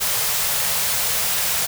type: band-stop noise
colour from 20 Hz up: white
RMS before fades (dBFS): -21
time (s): 0-1.67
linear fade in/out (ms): 20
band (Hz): 200 to 430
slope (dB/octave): 48
effects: none